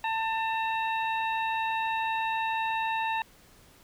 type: harmonic tone with a mistuned harmonic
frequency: 894 Hz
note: A5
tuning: 27 cents sharp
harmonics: 1 / 2 / 3 / 4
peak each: -28 / -35 / -35 / -42 dBFS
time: 0.04-3.22 s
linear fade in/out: 2 ms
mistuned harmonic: 4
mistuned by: +100 cents
effects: pink hiss -57 dBFS RMS until 3.83 s